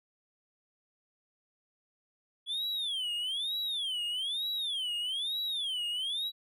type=tone with vibrato; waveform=triangle; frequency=3337 Hz; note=G#7; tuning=8 cents sharp; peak=-30 dBFS; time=2.46-6.32 s; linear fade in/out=50 ms; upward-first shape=sine; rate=1.1 Hz; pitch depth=270 cents each way; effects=none